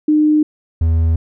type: tone pair in turn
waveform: sine / triangle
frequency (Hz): 304 / 81.6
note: D#4 / E2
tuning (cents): -40 / -17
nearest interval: octave + major seventh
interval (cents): 2277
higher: first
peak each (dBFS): -9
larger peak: neither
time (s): 0.08-0.43 / 0.81-1.16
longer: neither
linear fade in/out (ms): 5
effects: none